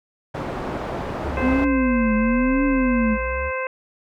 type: low-pass noise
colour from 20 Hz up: white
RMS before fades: -28 dBFS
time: 0.34-1.65 s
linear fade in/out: 10 ms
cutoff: 770 Hz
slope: 12 dB/octave
type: exponential two-way sweep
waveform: triangle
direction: down then up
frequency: 75.2 to 37 to 74.6 Hz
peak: -25 dBFS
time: 1.22-3.52 s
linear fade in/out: 50 ms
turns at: 2.62 s
type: harmonic tone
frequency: 520 Hz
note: C5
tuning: 11 cents flat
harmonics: 1 / 2 / 3 / 4 / 5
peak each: -26 / -29 / -31 / -32 / -33 dBFS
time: 1.37-3.67 s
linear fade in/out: 2 ms
type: tone with vibrato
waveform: sine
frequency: 246.9 Hz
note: B3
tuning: in tune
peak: -17 dBFS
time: 1.4-3.18 s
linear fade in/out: 50 ms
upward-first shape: triangle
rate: 1 Hz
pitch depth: 240 cents each way
effects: none